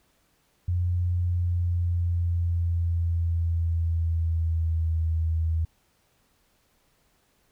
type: tone with pitch glide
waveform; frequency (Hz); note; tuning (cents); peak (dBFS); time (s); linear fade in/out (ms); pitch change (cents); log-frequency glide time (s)
sine; 88.4 to 81.06; F2 to E2; +22 to -29; -22; 0.68-5.65; 5; -151; 1.11-4.96
effects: pink hiss -67 dBFS RMS until 7.51 s